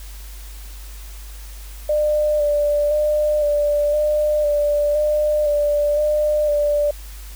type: tone with vibrato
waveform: sine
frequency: 594 Hz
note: D5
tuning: 20 cents sharp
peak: -15 dBFS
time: 1.89-6.91 s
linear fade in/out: 5 ms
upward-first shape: square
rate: 0.98 Hz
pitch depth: 20 cents each way
effects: added 50 Hz sine -33 dBFS peak until 7.35 s + white hiss -43 dBFS RMS until 7.35 s